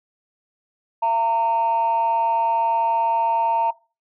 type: tone pair together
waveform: sine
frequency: 677 / 915.5 Hz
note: E5 / A#5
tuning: +46 / -32 cents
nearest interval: perfect fourth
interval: 522 cents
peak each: -24 / -16 dBFS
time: 1.02-3.71 s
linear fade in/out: 10 ms
effects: noise-tail reverb RT60 0.3 s tail -20 dB re dry + tanh soft clip ceiling -13 dBFS